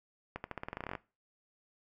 accelerating click train, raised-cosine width 0.5 ms, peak -23 dBFS, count 15, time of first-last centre 0.36-0.952 s, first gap 81 ms, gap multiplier 0.89, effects noise-tail reverb RT60 0.3 s tail -19 dB re dry

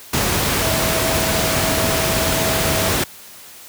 sine tone in noise, 649 Hz, E5, 27 cents flat, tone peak -24 dBFS, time 0.62-2.89 s, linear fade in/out 5 ms, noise pink, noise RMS -18 dBFS, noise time 0.13-3.04 s, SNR -9 dB, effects white hiss -40 dBFS RMS until 3.68 s + high-pass 60 Hz 12 dB/octave

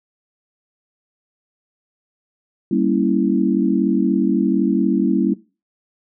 sine chord, G diminished seventh, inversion none, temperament equal, 196 / 233.1 / 277.2 / 329.6 Hz, G3 / Bb3 / Db4 / Fb4, 0 / 0 / 0 / 0 cents, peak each -20 dBFS, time 2.71-5.34 s, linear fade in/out 5 ms, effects noise-tail reverb RT60 0.3 s tail -19 dB re dry

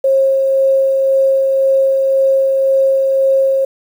sine tone with tremolo, 538 Hz, C5, 48 cents sharp, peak -8 dBFS, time 0.04-3.65 s, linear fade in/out 5 ms, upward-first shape sine, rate 1.9 Hz, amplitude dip 25%, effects 7-bit

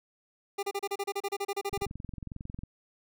25% pulse tone bursts, 400.1 Hz, G4, 35 cents sharp, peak -26 dBFS, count 16, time 0.58-1.86 s, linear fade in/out 10 ms, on 50 ms, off 32 ms
click train, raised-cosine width 5 ms, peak -27 dBFS, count 21, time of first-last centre 1.73-2.635 s, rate 22.1 Hz
effects none

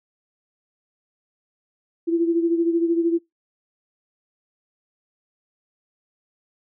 sine beating tone pair, 334.6 / 347.6 Hz, E4 / F4, +26 / -8 cents, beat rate 13 Hz, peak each -18 / -25 dBFS, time 2.07-3.19 s, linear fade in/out 20 ms, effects noise-tail reverb RT60 0.2 s tail -26 dB re dry

